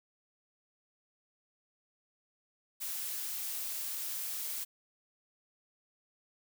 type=noise; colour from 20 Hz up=blue; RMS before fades=-38 dBFS; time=2.8-4.65 s; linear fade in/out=20 ms; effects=none